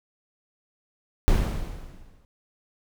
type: noise with exponential decay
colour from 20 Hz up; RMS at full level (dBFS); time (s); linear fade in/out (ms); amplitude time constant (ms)
brown; -17; 1.28-2.25; 0; 210
effects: none